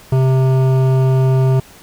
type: tone with hard clipping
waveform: triangle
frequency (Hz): 131.3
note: C3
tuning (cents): +6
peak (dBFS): -12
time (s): 0.12-1.6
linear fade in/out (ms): 5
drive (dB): 17
effects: pink hiss -42 dBFS RMS until 1.82 s